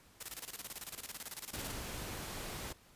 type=noise with tremolo; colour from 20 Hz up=white; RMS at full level=-43 dBFS; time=0.2-1.72 s; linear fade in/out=10 ms; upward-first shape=square; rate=18 Hz; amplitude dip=80%
type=noise; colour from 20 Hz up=pink; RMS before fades=-43 dBFS; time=1.53-2.73 s; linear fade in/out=10 ms
effects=pink hiss -63 dBFS RMS until 2.95 s + resampled to 32000 Hz